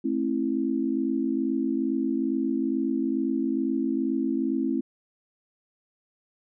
sine chord, A minor, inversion none, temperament equal with one note detuned, 220 / 267.3 / 329.6 Hz, A3 / C4 / E4, 0 / +37 / 0 cents, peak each -30 / -26 / -28 dBFS, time 0.04-4.81 s, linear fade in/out 10 ms, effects none

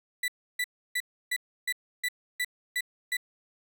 35% pulse tone bursts, 1975.5 Hz, B6, in tune, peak -25 dBFS, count 9, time 0.23-3.169 s, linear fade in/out 5 ms, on 51 ms, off 310 ms, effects none

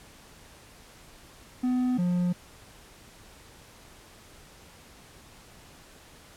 triangle tone pair in turn, 251.2 / 177.63 Hz, B3 / F3, +30 / +30 cents, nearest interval tritone, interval 600 cents, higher first, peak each -21 dBFS, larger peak neither, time 1.63-1.98 / 1.98-2.33 s, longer neither, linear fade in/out 10 ms, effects pink hiss -52 dBFS RMS until 6.36 s + low-pass 12000 Hz 12 dB/octave

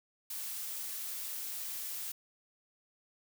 blue noise, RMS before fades -40 dBFS, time 0.3-2.12 s, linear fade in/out 5 ms, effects none

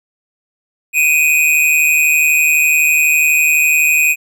square tone with amplitude modulation, 2489 Hz, D#7, in tune, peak -7 dBFS, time 0.93-4.16 s, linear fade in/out 50 ms, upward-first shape sine, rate 152 Hz, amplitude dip 70%, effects none

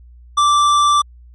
sine tone with tanh clipping, 1171 Hz, D6, 5 cents flat, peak -12 dBFS, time 0.37-1.02 s, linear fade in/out 10 ms, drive 15 dB, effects added 60 Hz sine -39 dBFS peak until 1.34 s + MP3 48 kbps

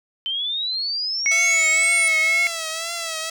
sine exponential sweep, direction up, 3068 to 9400 Hz, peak -22 dBFS, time 0.26-2.08 s, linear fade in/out 0 ms
sine tone with pitch glide, 2209 to 2176 Hz, C#7 to C#7, -7 to -33 cents, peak -16 dBFS, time 1.26-2.47 s, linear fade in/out 0 ms, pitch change -26 cents, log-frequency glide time 1.79-2.32 s
5% pulse tone with vibrato, 659.3 Hz, E5, in tune, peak -14 dBFS, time 1.31-3.3 s, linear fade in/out 5 ms, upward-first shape triangle, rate 2 Hz, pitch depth 72 cents each way
effects none

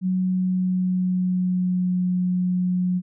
sine tone with pitch glide, 185 to 181.19 Hz, F#3 to F#3, 0 to -36 cents, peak -19 dBFS, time 0.01-3.02 s, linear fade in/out 50 ms, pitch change -36 cents, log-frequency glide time 0.14-2.03 s, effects none

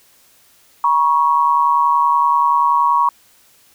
sine tone pair together, 958.2 / 1108.7 Hz, A#5 / C#6, +47 / 0 cents, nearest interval minor third, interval 253 cents, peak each -14 dBFS, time 0.84-3.09 s, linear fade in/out 2 ms, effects white hiss -52 dBFS RMS until 3.74 s

